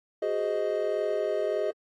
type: chord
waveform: triangle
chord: Ab dominant seventh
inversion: third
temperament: just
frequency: 373.8 / 415.3 / 519.1 / 623 Hz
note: Gb4 / Ab4 / C5 / Eb5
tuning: +18 / 0 / -14 / +2 cents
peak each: -32 / -28 / -33 / -27 dBFS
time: 0.22-1.71 s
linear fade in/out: 5 ms
effects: AAC 32 kbps